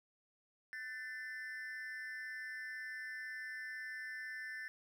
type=tone with amplitude modulation; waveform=triangle; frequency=1774 Hz; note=A6; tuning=14 cents sharp; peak=-37 dBFS; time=0.73-4.68 s; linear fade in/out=0 ms; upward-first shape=sine; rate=262 Hz; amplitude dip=90%; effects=none